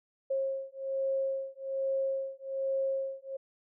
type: beating tone pair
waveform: sine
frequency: 538 / 539.2 Hz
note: C5 / C#5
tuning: +48 / -48 cents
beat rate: 1.2 Hz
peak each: -33 / -33 dBFS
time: 0.3-3.37 s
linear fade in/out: 10 ms
effects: none